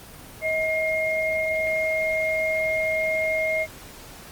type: tone pair together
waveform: sine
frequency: 635.2 / 2135 Hz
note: D#5 / C7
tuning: +36 / +34 cents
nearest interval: octave + major sixth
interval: 2098 cents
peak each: -24 dBFS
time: 0.41-3.67 s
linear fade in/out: 50 ms
effects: pink hiss -43 dBFS RMS until 4.31 s + Opus 24 kbps